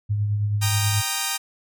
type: tone with tremolo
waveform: sine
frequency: 103.83 Hz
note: G#2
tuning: in tune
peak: -18 dBFS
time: 0.09-1.02 s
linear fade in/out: 20 ms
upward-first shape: triangle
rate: 9.3 Hz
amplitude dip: 40%
type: chord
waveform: 5% pulse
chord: Eb major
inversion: first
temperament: equal with one note detuned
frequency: 784 / 932.3 / 1233.1 Hz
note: G5 / Bb5 / Eb6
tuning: 0 / 0 / -16 cents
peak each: -16 dBFS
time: 0.61-1.38 s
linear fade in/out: 20 ms
effects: none